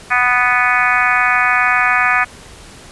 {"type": "harmonic tone", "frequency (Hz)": 247.4, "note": "B3", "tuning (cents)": 3, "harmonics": [3, 4, 5, 6, 7, 8, 9, 10], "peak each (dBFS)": [-20, -23, -17, -19, -17, -22, -19, -21], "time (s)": [0.1, 2.25], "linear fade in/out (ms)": 20, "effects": ["pink hiss -38 dBFS RMS until 2.91 s", "resampled to 24000 Hz"]}